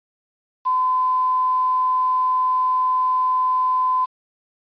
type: tone with quantisation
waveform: sine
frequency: 1019 Hz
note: C6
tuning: 46 cents flat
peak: -16 dBFS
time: 0.65-4.06 s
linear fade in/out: 20 ms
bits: 7
effects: resampled to 11025 Hz